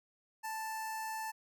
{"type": "tone with notch filter", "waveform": "sawtooth", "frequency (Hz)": 881, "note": "A5", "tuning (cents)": 2, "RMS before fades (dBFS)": -40, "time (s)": [0.43, 1.32], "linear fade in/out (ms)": 20, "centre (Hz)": 3500, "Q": 1.4, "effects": []}